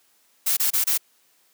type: noise bursts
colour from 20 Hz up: blue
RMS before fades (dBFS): -21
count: 4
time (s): 0.46-0.978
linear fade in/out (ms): 10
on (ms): 110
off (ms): 26
effects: white hiss -62 dBFS RMS until 1.53 s + high-pass 200 Hz 12 dB/octave